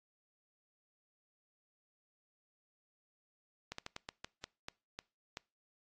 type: slowing click train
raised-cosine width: 0.2 ms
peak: -24 dBFS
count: 10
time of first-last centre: 3.72-5.371 s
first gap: 64 ms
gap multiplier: 1.25
effects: noise-tail reverb RT60 0.3 s tail -25 dB re dry + AAC 32 kbps